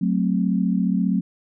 sine chord, F# diminished, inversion none, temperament equal, 185 / 220 / 261.6 Hz, F#3 / A3 / C4, 0 / 0 / 0 cents, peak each -20 / -23 / -25 dBFS, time 0.01-1.21 s, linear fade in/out 10 ms, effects none

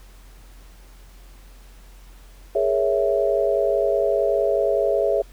sine chord, A# half-diminished seventh, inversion third, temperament equal, 415.3 / 466.2 / 554.4 / 659.3 Hz, G#4 / A#4 / C#5 / E5, 0 / 0 / 0 / 0 cents, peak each -22 / -28 / -22 / -22 dBFS, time 2.55-5.22 s, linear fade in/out 5 ms, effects added 44 Hz sine -43 dBFS peak until 5.32 s + pink hiss -53 dBFS RMS until 5.32 s

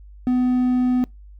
triangle tone, 250.8 Hz, B3, 27 cents sharp, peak -14 dBFS, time 0.27-1.04 s, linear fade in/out 0 ms, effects noise-tail reverb RT60 0.2 s tail -25 dB re dry + added 50 Hz sine -40 dBFS peak until 1.39 s

